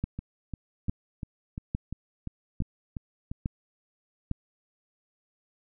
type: two click trains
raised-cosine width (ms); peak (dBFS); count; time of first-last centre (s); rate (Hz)
5; -22 / -16; 10 / 6; 0.19-3.315 / 0.04-4.314; 2.88 / 1.17
effects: none